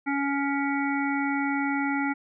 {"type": "harmonic tone", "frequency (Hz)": 280, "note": "C#4", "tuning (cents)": 18, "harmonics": [1, 3, 5, 7, 8], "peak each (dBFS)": [-26, -31, -33, -34, -35], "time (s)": [0.06, 2.14], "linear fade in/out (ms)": 20, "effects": []}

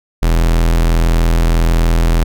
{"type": "tone", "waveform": "45% pulse", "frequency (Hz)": 41.57, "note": "E1", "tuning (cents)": 15, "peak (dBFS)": -9, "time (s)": [0.22, 2.24], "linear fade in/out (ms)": 10, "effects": []}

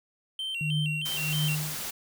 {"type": "tone with vibrato", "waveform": "triangle", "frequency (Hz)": 2923, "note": "F#7", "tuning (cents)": -22, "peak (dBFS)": -29, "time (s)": [0.39, 1.55], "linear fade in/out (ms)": 2, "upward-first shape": "square", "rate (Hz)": 3.2, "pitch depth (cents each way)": 110}
{"type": "tone with tremolo", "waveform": "sine", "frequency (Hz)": 152.1, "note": "D#3", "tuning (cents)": -39, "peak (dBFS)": -24, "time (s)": [0.61, 1.81], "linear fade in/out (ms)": 2, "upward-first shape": "triangle", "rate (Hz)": 1.5, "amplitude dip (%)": 100}
{"type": "noise", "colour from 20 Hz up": "white", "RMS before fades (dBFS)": -35, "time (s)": [1.05, 1.91], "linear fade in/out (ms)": 10}
{"effects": []}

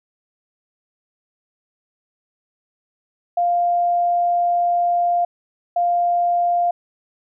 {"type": "tone pair in turn", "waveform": "sine", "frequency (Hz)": [699, 699], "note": ["F5", "F5"], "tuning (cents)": [1, 1], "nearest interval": "unison", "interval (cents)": 0, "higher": "neither", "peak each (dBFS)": [-15, -15], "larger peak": "neither", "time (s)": [[3.37, 5.25], [5.76, 6.71]], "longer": "first", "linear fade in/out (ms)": 5, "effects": []}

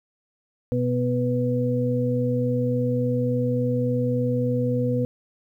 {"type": "harmonic tone", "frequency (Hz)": 123.47, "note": "B2", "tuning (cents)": 0, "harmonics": [1, 2, 4], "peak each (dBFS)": [-24, -25, -25], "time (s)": [0.72, 5.05], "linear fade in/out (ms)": 0, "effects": ["10-bit"]}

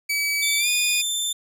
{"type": "tone with pitch glide", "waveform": "sawtooth", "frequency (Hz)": [2286, 2464], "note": ["D7", "D#7"], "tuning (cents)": [-47, -17], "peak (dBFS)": -18, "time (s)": [0.09, 1.02], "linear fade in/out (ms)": 10, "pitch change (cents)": 130, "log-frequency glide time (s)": [0.58, 0.68]}
{"type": "tone with vibrato", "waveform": "20% pulse", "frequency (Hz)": 3555, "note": "A7", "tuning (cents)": 17, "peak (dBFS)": -17, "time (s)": [0.42, 1.33], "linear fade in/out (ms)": 10, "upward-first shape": "sine", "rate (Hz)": 19, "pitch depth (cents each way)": 12}
{"effects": []}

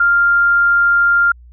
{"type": "tone", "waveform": "sine", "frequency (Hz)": 1396.9, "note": "F6", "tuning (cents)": 0, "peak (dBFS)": -9, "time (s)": [0, 1.32], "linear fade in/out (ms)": 5, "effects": ["added 60 Hz sine -38 dBFS peak until 1.52 s"]}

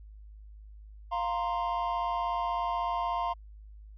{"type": "chord", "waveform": "triangle", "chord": "F suspended fourth", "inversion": "none", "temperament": "just", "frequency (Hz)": [698.5, 931.3, 1047.7], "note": ["F5", "Bb5", "C6"], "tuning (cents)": [0, -2, 2], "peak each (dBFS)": -31, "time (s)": [1.11, 3.34], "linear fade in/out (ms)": 20, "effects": ["added 52 Hz sine -46 dBFS peak until 3.97 s", "resampled to 11025 Hz"]}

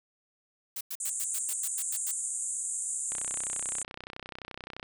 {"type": "noise bursts", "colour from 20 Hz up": "blue", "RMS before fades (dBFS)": -36, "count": 10, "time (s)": [0.76, 2.114], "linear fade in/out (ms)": 5, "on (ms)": 49, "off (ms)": 96}
{"type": "band-pass noise", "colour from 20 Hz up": "pink", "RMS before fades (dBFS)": -34, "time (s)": [1, 3.83], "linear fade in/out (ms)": 5, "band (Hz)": [7000, 9500], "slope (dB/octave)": 96}
{"type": "click train", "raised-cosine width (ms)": 0.3, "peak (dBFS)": -24, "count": 55, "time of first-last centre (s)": [3.12, 4.829], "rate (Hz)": 31.6}
{"effects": []}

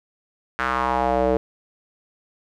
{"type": "tone with band-pass filter sweep", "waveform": "square", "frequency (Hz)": 63.8, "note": "C2", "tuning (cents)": -43, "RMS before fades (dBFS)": -21, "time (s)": [0.59, 1.37], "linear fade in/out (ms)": 0, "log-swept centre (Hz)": [1500, 480], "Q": 3, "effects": []}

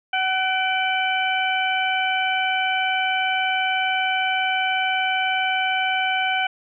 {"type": "harmonic tone with a mistuned harmonic", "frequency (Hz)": 753, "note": "F#5", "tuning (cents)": 30, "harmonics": [1, 2, 3, 4], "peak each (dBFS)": [-23, -25, -25, -27], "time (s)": [0.13, 6.47], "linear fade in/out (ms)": 5, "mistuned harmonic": 3, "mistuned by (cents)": 56, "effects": []}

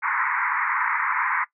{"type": "band-pass noise", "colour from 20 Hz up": "pink", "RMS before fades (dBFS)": -24, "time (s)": [0.02, 1.45], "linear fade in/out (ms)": 20, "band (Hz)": [900, 2200], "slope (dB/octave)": 96, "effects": ["noise-tail reverb RT60 0.1 s tail -18 dB re dry"]}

